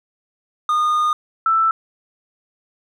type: tone pair in turn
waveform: triangle / sine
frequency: 1224 / 1325.3 Hz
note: D#6 / E6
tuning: -29 / +9 cents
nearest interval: minor second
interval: 138 cents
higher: second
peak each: -13 dBFS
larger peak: neither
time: 0.69-1.13 / 1.46-1.71 s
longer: first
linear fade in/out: 2 ms
effects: none